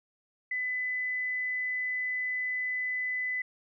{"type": "tone", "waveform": "sine", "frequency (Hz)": 2005, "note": "B6", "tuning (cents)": 26, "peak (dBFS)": -29, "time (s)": [0.51, 3.42], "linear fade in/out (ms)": 5, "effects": []}